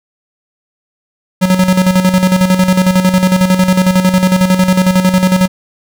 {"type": "tone with tremolo", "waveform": "square", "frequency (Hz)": 185, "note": "F#3", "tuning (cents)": 0, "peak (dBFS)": -6, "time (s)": [1.41, 5.48], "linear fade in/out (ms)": 20, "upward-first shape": "square", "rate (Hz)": 11, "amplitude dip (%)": 60, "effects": []}